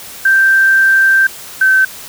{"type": "tone pair in turn", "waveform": "sine", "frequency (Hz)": [1568, 1541.1], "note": ["G6", "G6"], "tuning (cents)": [0, -30], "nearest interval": "unison", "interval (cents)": 30, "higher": "first", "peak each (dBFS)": -6, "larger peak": "neither", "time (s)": [[0.25, 1.27], [1.61, 1.85]], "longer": "first", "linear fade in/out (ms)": 5, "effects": ["white hiss -31 dBFS RMS until 2.08 s"]}